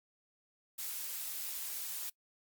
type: noise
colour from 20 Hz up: blue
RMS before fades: -40 dBFS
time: 0.78-2.1 s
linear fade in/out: 10 ms
effects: noise-tail reverb RT60 0.1 s tail -23 dB re dry + Opus 48 kbps